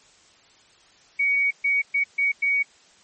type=tone bursts at uneven times; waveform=sine; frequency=2247 Hz; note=C#7; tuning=23 cents sharp; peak=-18 dBFS; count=5; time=1.19-1.51 / 1.64-1.82 / 1.94-2.04 / 2.18-2.32 / 2.42-2.63 s; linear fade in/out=10 ms; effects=white hiss -55 dBFS RMS until 3.03 s + MP3 32 kbps